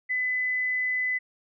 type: tone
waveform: sine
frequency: 2008 Hz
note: B6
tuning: 28 cents sharp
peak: -24 dBFS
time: 0.09-1.19 s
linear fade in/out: 20 ms
effects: none